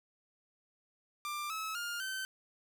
sawtooth tone with pitch steps, 1187 / 1294.4 / 1411.6 / 1539.3 Hz, D6 / E6 / F6 / G6, +18 / -32 / +18 / -32 cents, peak -33 dBFS, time 1.25-2.25 s, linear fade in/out 0 ms, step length 250 ms, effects 11-bit

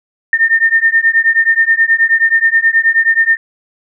sine beating tone pair, 1811 / 1820.4 Hz, A6 / A#6, +49 / -42 cents, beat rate 9.4 Hz, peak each -11 dBFS, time 0.33-3.37 s, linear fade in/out 2 ms, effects none

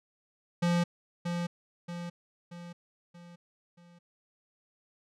square tone with echo, 173.2 Hz, F3, 14 cents flat, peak -25 dBFS, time 0.62-0.84 s, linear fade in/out 10 ms, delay 630 ms, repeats 5, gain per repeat -6 dB, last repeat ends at 3.99 s, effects low-pass 7000 Hz 12 dB/octave

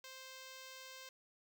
5% pulse tone, 523.3 Hz, C5, in tune, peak -39 dBFS, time 0.04-1.09 s, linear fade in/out 2 ms, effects none

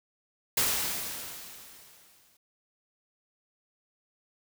white noise with exponential decay, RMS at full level -25 dBFS, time 0.57-2.37 s, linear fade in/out 5 ms, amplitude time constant 390 ms, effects none

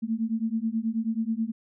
sine beating tone pair, 220 / 229.3 Hz, A3 / A#3, 0 / -28 cents, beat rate 9.3 Hz, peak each -28 dBFS, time 0.02-1.52 s, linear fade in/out 20 ms, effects none

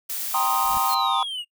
blue noise, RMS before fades -29 dBFS, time 0.09-0.95 s, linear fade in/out 10 ms
triangle chord, C minor seventh, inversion second, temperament equal, 784 / 932.3 / 1046.5 / 1244.5 Hz, G5 / Bb5 / C6 / Eb6, 0 / 0 / 0 / 0 cents, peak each -24 dBFS, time 0.34-1.23 s, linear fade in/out 2 ms
brown noise with exponential growth, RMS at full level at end -35 dBFS, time 0.46-0.78 s, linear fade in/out 2 ms, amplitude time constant 69 ms
triangle linear sweep, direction down, 4291 to 2794 Hz, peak -26 dBFS, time 0.88-1.45 s, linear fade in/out 50 ms
effects noise-tail reverb RT60 0.1 s tail -22 dB re dry

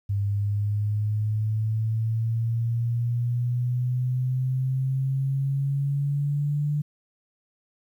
sine exponential sweep, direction up, 99.9 to 148.3 Hz, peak -22 dBFS, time 0.09-6.82 s, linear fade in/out 10 ms, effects 10-bit

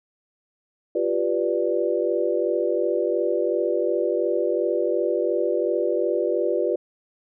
sine chord, G dominant seventh, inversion third, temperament equal, 349.2 / 392 / 493.9 / 587.3 Hz, F4 / G4 / B4 / D5, 0 / 0 / 0 / 0 cents, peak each -25 / -26 / -25 / -26 dBFS, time 0.95-6.76 s, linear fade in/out 5 ms, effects none

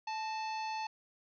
harmonic tone with a mistuned harmonic, 875 Hz, A5, 10 cents flat, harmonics 1 / 2 / 3 / 4 / 5 / 6 / 7, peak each -36 / -51 / -45 / -57 / -48 / -58 / -58 dBFS, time 0.07-0.87 s, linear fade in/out 5 ms, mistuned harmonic 2, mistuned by +83 cents, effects none

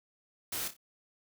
white noise with echo, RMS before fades -36 dBFS, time 0.52-0.68 s, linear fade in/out 5 ms, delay 29 ms, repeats 3, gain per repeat -9 dB, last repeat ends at 0.767 s, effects none

